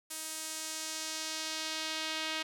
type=tone with band-pass filter sweep; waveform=sawtooth; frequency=315.7 Hz; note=D#4; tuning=25 cents sharp; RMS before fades=-38 dBFS; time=0.1-2.43 s; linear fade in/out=10 ms; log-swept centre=9600 to 3200 Hz; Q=1.2; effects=none